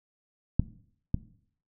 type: clicks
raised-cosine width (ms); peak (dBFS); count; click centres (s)
5; -9 / -13; 2; 0.596 / 1.144
effects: noise-tail reverb RT60 0.6 s tail -17 dB re dry